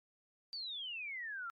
sine exponential sweep, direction down, 4699 to 1325 Hz, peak -40 dBFS, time 0.53-1.5 s, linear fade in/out 0 ms, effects MP3 64 kbps

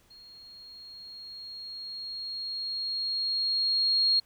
sine tone with level ramp, 4270 Hz, C8, 34 cents sharp, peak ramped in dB -49 to -20 dBFS, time 0.1-4.2 s, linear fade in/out 10 ms, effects pink hiss -64 dBFS RMS until 4.25 s

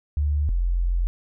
sine tone pair in turn, 73.42 / 43.66 Hz, D2 / F1, 0 / 0 cents, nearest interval major sixth, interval 900 cents, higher first, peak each -19 dBFS, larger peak neither, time 0.17-0.49 / 0.49-1.07 s, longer second, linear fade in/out 0 ms, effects none

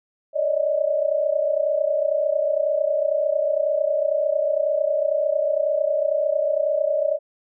sine tone cluster, 566 / 599 / 628 Hz, C#5 / D5 / D#5, +36 / +34 / +16 cents, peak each -23 dBFS, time 0.33-7.19 s, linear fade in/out 50 ms, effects none

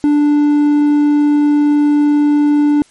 triangle tone, 293.7 Hz, D4, in tune, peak -6 dBFS, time 0.04-2.82 s, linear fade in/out 0 ms, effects white hiss -49 dBFS RMS until 2.9 s + MP3 48 kbps

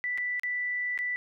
sine tone with dropouts, 1975.5 Hz, B6, in tune, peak -28 dBFS, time 0.04-1.16 s, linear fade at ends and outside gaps 0 ms, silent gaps 0.176-0.182 / 0.396-0.434 / 0.977-0.989 s, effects none

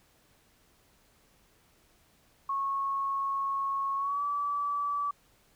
sine tone with pitch glide, 1098 to 1152.6 Hz, C#6 to D6, -17 to -33 cents, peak -28 dBFS, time 2.49-5.11 s, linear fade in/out 5 ms, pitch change +84 cents, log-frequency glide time 3.97-4.23 s, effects pink hiss -65 dBFS RMS until 5.55 s

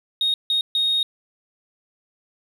triangle tone bursts at uneven times, 3727 Hz, A#7, 1 cent flat, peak -15 dBFS, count 3, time 0.21-0.34 / 0.5-0.61 / 0.75-1.03 s, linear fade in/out 2 ms, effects tanh soft clip ceiling -14 dBFS

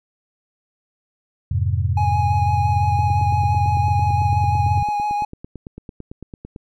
sine chord, F minor, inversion none, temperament just, 87.31 / 104.77 / 130.96 Hz, F2 / Ab2 / C3, 0 / +16 / +2 cents, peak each -20 / -21 / -24 dBFS, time 1.51-4.83 s, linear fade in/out 5 ms
triangle tone with vibrato, 830.6 Hz, G#5, in tune, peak -17 dBFS, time 1.97-5.25 s, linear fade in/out 5 ms, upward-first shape sine, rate 5.9 Hz, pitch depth 18 cents each way
click train, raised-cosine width 3 ms, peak -21 dBFS, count 33, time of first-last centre 2.99-6.561 s, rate 8.96 Hz
effects none

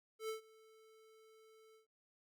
square tone with ADSR envelope, 440 Hz, A4, in tune, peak -39 dBFS, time 0.19-1.87 s, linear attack 98 ms, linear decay 120 ms, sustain -24 dB, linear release 120 ms, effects none

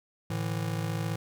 square chord, A suspended fourth, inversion none, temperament just, 110 / 146.67 / 165 Hz, A2 / D3 / E3, 0 / -2 / +2 cents, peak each -33 / -39 / -34 dBFS, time 0.3-1.16 s, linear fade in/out 5 ms, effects none

